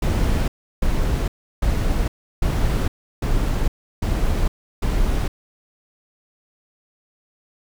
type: noise bursts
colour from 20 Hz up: brown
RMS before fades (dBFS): -19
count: 7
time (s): 0.02-5.28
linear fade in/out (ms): 5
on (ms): 460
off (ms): 340
effects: none